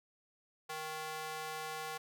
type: tone with high-pass filter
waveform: square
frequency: 156.3 Hz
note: D#3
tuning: 8 cents sharp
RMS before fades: -42 dBFS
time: 0.69-1.98 s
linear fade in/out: 10 ms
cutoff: 750 Hz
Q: 1.1
effects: none